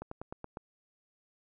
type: slowing click train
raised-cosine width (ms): 1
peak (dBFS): -26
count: 6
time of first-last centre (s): 0.02-0.571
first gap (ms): 94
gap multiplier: 1.08
effects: none